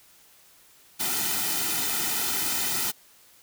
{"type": "noise with comb filter", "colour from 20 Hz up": "white", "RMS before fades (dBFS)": -27, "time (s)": [0.99, 2.92], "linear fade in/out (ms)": 20, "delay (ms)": 1.8, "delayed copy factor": -0.8, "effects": ["white hiss -56 dBFS RMS until 3.42 s"]}